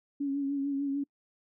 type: tone with vibrato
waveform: sine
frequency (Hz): 279.3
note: C#4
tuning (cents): +13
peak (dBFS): -28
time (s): 0.2-1.04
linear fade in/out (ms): 10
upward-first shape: triangle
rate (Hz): 6.7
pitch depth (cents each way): 43
effects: noise-tail reverb RT60 0.1 s tail -26 dB re dry